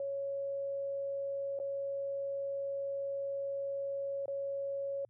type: tone with dropouts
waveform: sine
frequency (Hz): 554.4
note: C#5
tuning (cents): 0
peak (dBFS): -34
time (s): 0-5.05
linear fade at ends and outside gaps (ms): 2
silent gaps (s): 1.59-1.599 / 4.258-4.28
effects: added 115 Hz sine -67 dBFS peak until 5.09 s